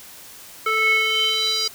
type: tone with band-pass filter sweep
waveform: square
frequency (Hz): 439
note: A4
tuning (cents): -4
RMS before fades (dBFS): -20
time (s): 0.66-1.68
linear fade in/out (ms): 5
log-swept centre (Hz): 1700 to 4900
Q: 5.2
effects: white hiss -42 dBFS RMS until 1.74 s